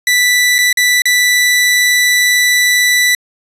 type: tone with dropouts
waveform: sawtooth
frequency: 1975.5 Hz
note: B6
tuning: in tune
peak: -5 dBFS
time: 0.07-3.15 s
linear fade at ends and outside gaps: 2 ms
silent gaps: 0.583-0.587 / 0.728-0.772 / 1.02-1.055 s
effects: resampled to 32000 Hz